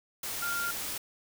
sine tone in noise, 1396.9 Hz, F6, in tune, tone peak -31 dBFS, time 0.42-0.71 s, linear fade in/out 5 ms, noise white, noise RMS -36 dBFS, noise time 0.23-0.98 s, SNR +2 dB, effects none

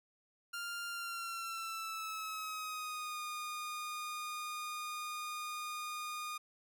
sawtooth tone with pitch glide, 1396.9 to 1223.1 Hz, F6 to D#6, 0 to -30 cents, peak -36 dBFS, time 0.53-6.38 s, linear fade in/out 10 ms, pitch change -230 cents, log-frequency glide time 0.88-3.21 s, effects none

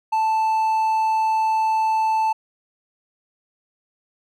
triangle tone with hard clipping, 880 Hz, A5, in tune, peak -18 dBFS, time 0.12-2.33 s, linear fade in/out 10 ms, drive 6 dB, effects none

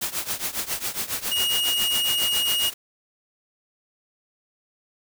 white noise with tremolo, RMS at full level -25 dBFS, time 0.01-2.74 s, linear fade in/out 10 ms, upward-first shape triangle, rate 7.3 Hz, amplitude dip 90%
45% pulse tone, 2870 Hz, F7, 47 cents sharp, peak -21 dBFS, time 1.31-2.7 s, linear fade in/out 10 ms
effects none

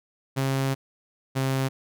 sawtooth tone pair in turn, 134.9 / 133.43 Hz, C#3 / C3, -47 / +34 cents, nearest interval unison, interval 19 cents, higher first, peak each -19 dBFS, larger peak neither, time 0.36-0.75 / 1.35-1.69 s, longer first, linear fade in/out 20 ms, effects none

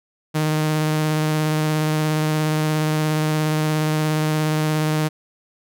sawtooth tone with vibrato, 154.5 Hz, D#3, 12 cents flat, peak -14 dBFS, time 0.34-5.09 s, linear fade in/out 20 ms, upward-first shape square, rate 17 Hz, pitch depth 10 cents each way, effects none

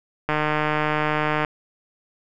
click train, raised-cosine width 0.5 ms, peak -7 dBFS, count 177, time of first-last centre 0.29-1.448 s, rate 152 Hz, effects none

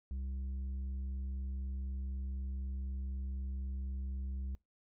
sine tone with tanh clipping, 66 Hz, C2, 16 cents sharp, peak -38 dBFS, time 0.11-4.55 s, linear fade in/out 0 ms, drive 6 dB, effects noise-tail reverb RT60 0.2 s tail -23 dB re dry

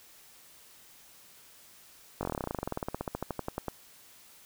slowing click train, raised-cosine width 1 ms, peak -18 dBFS, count 30, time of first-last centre 2.21-3.683 s, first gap 20 ms, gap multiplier 1.06, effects white hiss -56 dBFS RMS until 4.45 s

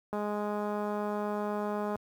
click train, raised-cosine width 1 ms, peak -21 dBFS, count 381, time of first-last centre 0.13-1.957 s, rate 208 Hz, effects high-pass 60 Hz 12 dB/octave + 9-bit

